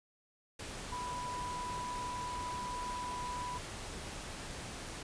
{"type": "tone in noise", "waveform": "sine", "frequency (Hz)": 987.8, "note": "B5", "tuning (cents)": 0, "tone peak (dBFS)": -38, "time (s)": [0.92, 3.58], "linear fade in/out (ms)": 5, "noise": "pink", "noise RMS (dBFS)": -44, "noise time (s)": [0.59, 5.03], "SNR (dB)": 3, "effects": ["resampled to 22050 Hz"]}